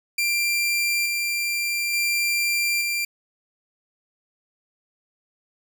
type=tone with tremolo; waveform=sawtooth; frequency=2372 Hz; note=D7; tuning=17 cents sharp; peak=-17 dBFS; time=0.18-3.05 s; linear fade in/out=5 ms; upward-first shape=square; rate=0.57 Hz; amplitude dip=25%; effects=none